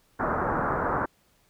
white low-pass noise, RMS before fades -27 dBFS, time 0.19-1.06 s, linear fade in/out 10 ms, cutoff 1500 Hz, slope 48 dB/octave, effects pink hiss -65 dBFS RMS until 1.49 s

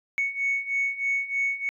sine beating tone pair, 2217 / 2220.2 Hz, C#7 / C#7, 0 / +2 cents, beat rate 3.2 Hz, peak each -28 / -25 dBFS, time 0.18-1.69 s, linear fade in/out 0 ms, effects tanh soft clip ceiling -18 dBFS

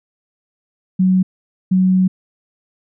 sine tone bursts at uneven times, 186.1 Hz, F#3, 10 cents sharp, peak -10 dBFS, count 2, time 0.99-1.23 / 1.71-2.08 s, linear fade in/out 10 ms, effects none

